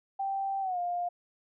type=tone with pitch glide; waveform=sine; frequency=782 to 704.8 Hz; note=G5 to F5; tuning=-4 to +16 cents; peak=-29 dBFS; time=0.19-1.09 s; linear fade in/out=10 ms; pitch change=-180 cents; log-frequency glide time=0.61-0.79 s; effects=none